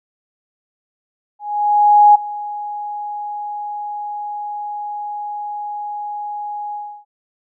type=tone with ADSR envelope; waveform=sine; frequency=830.6 Hz; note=G#5; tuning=in tune; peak=-4 dBFS; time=1.39-7.05 s; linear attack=760 ms; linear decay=10 ms; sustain=-19 dB; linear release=310 ms; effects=none